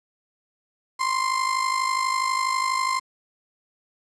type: tone with amplitude modulation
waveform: 35% pulse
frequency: 1046.5 Hz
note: C6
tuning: in tune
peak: -17 dBFS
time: 0.99-3 s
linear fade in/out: 20 ms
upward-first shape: sine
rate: 52.2 Hz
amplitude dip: 65%
effects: resampled to 22050 Hz + 8-bit

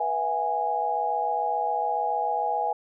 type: tone cluster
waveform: sine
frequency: 487.2 / 664 / 731 / 826 Hz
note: B4 / E5 / F#5 / G#5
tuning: -24 / +12 / -21 / -10 cents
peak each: -33 / -31 / -33 / -25 dBFS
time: 0-2.73 s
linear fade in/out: 5 ms
effects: none

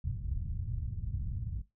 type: low-pass noise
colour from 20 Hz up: white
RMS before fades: -36 dBFS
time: 0.04-1.62 s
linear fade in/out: 5 ms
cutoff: 110 Hz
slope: 24 dB/octave
effects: noise-tail reverb RT60 0.2 s tail -17 dB re dry

